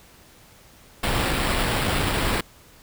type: noise with sample-and-hold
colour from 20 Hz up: pink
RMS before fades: -23 dBFS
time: 1.03-2.41 s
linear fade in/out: 5 ms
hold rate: 6300 Hz
effects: pink hiss -51 dBFS RMS until 2.82 s